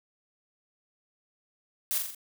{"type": "noise with echo", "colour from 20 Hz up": "blue", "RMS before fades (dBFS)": -29, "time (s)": [1.91, 1.98], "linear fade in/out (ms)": 0, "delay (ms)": 42, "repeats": 4, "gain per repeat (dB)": -4, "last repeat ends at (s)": 2.148, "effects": []}